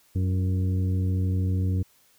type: harmonic tone with a mistuned harmonic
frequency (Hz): 93.1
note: F#2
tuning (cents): +11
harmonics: 1 / 2 / 3 / 4 / 5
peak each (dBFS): -22 / -32 / -35 / -43 / -43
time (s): 0.15-1.83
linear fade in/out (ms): 10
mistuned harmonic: 4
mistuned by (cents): -62
effects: white hiss -61 dBFS RMS until 2.18 s